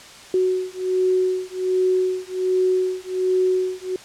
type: beating tone pair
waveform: sine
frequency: 370 / 371.3 Hz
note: F#4 / F#4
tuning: 0 / +6 cents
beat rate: 1.3 Hz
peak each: -21 dBFS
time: 0.34-3.96 s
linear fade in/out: 2 ms
effects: white hiss -42 dBFS RMS until 4.04 s + low-pass 7000 Hz 12 dB/octave